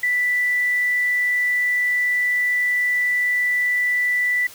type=tone; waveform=sine; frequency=1975.5 Hz; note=B6; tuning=in tune; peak=-17 dBFS; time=0.03-4.47 s; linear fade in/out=5 ms; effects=white hiss -42 dBFS RMS until 4.54 s